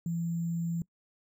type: tone with sample-and-hold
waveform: sine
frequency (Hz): 168.1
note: E3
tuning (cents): +34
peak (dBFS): -29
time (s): 0.06-0.82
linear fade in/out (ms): 2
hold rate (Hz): 7350
effects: noise-tail reverb RT60 0.1 s tail -22 dB re dry